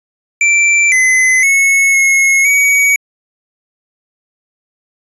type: tone with pitch steps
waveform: square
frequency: 2344 / 2037 / 2194 / 2172 / 2257 Hz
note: D7 / C7 / C#7 / C#7 / C#7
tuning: -4 / -47 / -18 / -36 / +31 cents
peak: -8 dBFS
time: 0.41-2.96 s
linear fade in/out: 2 ms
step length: 510 ms
effects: resampled to 24000 Hz